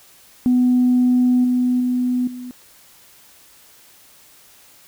sine tone with level steps, 249.1 Hz, B3, 15 cents sharp, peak -11 / -14 / -16 / -29 dBFS, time 0.46-2.51 s, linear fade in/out 0 ms, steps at 1.44 / 1.8 / 2.27 s, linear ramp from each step 5 ms, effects tanh soft clip ceiling -8 dBFS + white hiss -49 dBFS RMS until 4.87 s

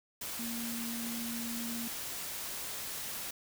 sine tone in noise, 233.1 Hz, A#3, in tune, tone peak -38 dBFS, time 0.39-1.88 s, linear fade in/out 5 ms, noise white, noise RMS -40 dBFS, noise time 0.21-3.31 s, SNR -1 dB, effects none

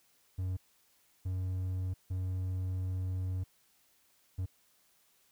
triangle tone bursts at uneven times, 92.5 Hz, F#2, in tune, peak -30 dBFS, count 4, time 0.38-0.57 / 1.25-1.94 / 2.1-3.44 / 4.38-4.46 s, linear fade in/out 10 ms, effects white hiss -69 dBFS RMS until 5.31 s

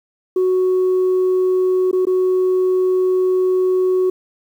sine tone with dropouts, 370 Hz, F#4, in tune, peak -11 dBFS, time 0.36-4.1 s, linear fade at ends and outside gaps 5 ms, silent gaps 1.913-1.929 / 2.053-2.069 s, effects tanh soft clip ceiling -11 dBFS + 8-bit

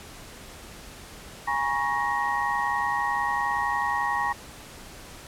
sine tone cluster, 823 / 954 / 1105 / 1878 Hz, G#5 / A#5 / C#6 / A#6, -16 / +40 / -6 / +12 cents, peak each -29 dBFS, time 1.47-4.33 s, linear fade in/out 10 ms, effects pink hiss -44 dBFS RMS until 5.27 s + low-pass 12000 Hz 12 dB/octave

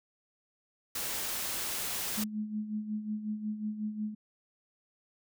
white noise, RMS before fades -35 dBFS, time 0.95-2.24 s, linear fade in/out 5 ms
sine tone with tremolo, 213 Hz, G#3, 44 cents sharp, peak -30 dBFS, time 2.17-4.15 s, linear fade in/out 10 ms, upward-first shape sine, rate 5.5 Hz, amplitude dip 65%
effects none

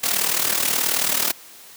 white noise with amplitude modulation, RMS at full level -18 dBFS, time 0.03-1.32 s, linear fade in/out 10 ms, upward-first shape sine, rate 38.6 Hz, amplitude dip 70%, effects white hiss -44 dBFS RMS until 1.76 s + high-pass 150 Hz 12 dB/octave

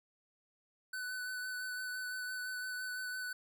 square tone with vibrato, 1500 Hz, F#6, 23 cents sharp, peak -39 dBFS, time 0.93-3.33 s, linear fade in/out 5 ms, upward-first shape sine, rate 5.9 Hz, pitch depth 17 cents each way, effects none

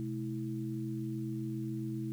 sine tone cluster, 127.9 / 215.3 / 325.6 Hz, C3 / A3 / E4, -39 / -37 / -21 cents, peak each -38 / -40 / -39 dBFS, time 0-2.12 s, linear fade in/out 0 ms, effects 10-bit

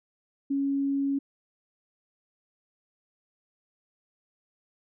sine tone, 277.2 Hz, C#4, in tune, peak -24 dBFS, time 0.5-1.19 s, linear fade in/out 10 ms, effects none

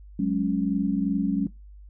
sine chord, F# suspended second, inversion none, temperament equal, 185 / 207.7 / 277.2 Hz, F#3 / G#3 / C#4, 0 / 0 / 0 cents, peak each -26 dBFS, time 0.19-1.47 s, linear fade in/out 5 ms, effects noise-tail reverb RT60 0.2 s tail -20 dB re dry + added 50 Hz sine -43 dBFS peak until 1.89 s

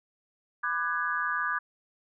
sine chord, G# half-diminished seventh, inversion first, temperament just, 996.7 / 1196.1 / 1495.1 / 1661.2 Hz, B5 / D6 / F#6 / G#6, +16 / +31 / +18 / 0 cents, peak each -37 / -31 / -33 / -31 dBFS, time 0.63-1.59 s, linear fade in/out 10 ms, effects none

